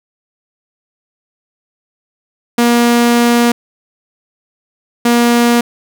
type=tone bursts at uneven times; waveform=sawtooth; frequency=237.8 Hz; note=A#3; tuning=35 cents sharp; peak=-4 dBFS; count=2; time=2.58-3.52 / 5.05-5.61 s; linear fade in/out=5 ms; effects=none